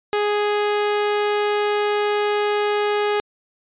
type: tone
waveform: sawtooth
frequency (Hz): 415.3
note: G#4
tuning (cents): 0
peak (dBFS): -14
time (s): 0.13-3.2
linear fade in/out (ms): 0
effects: resampled to 8000 Hz